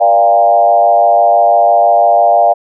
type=tone with frequency modulation; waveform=sine; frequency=695 Hz; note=F5; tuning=9 cents flat; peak=-5 dBFS; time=0-2.54 s; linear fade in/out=20 ms; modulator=106 Hz; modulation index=1.1; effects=none